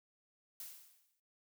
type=noise with exponential decay; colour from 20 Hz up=blue; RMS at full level=-45 dBFS; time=0.6-1.2 s; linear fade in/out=2 ms; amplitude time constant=130 ms; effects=noise-tail reverb RT60 0.3 s tail -20 dB re dry